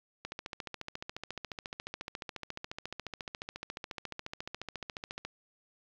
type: click train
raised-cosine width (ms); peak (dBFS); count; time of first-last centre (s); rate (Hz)
0.2; -21; 72; 0.25-5.25; 14.2
effects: low-pass 5000 Hz 12 dB/octave + 9-bit